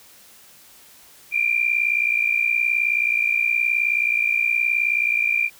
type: tone pair together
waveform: sine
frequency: 2349 / 2408 Hz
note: D7 / D7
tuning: 0 / +43 cents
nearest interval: unison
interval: 43 cents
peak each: -21 / -20 dBFS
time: 1.31-5.5 s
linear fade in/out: 50 ms
effects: white hiss -49 dBFS RMS until 5.59 s